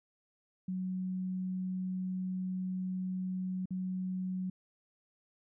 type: tone with dropouts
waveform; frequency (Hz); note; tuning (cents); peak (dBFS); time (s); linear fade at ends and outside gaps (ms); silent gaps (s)
sine; 185.3; F#3; +3; -33; 0.68-4.5; 5; 3.657-3.706
effects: none